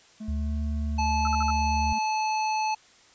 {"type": "tone with pitch glide", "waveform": "triangle", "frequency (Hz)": [216.3, 220.2], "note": ["A3", "A3"], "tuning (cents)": [-29, 2], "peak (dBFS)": -32, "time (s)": [0.2, 1.99], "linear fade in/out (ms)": 10, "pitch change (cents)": 31, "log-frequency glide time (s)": [0.32, 0.67]}
{"type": "tone with vibrato", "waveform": "sine", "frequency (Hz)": 73.42, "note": "D2", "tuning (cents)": 0, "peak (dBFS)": -26, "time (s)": [0.28, 1.93], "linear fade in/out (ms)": 5, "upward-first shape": "square", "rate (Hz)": 9.1, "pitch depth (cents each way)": 9}
{"type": "tone", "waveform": "square", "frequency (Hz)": 866, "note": "A5", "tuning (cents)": -28, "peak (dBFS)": -25, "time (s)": [0.98, 2.75], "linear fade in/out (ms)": 10}
{"type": "tone bursts", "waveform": "sine", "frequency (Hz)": 1318.5, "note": "E6", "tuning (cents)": 0, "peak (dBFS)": -28, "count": 4, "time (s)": [1.25, 1.504], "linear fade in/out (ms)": 2, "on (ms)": 23, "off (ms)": 54}
{"effects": ["white hiss -56 dBFS RMS until 3.14 s", "resampled to 16000 Hz"]}